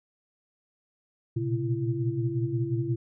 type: tone cluster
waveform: sine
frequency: 117.5 / 123.2 / 134.2 / 337.2 Hz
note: A#2 / B2 / C3 / E4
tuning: +14 / -4 / +44 / +39 cents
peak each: -31 dBFS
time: 1.36-2.96 s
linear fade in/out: 10 ms
effects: none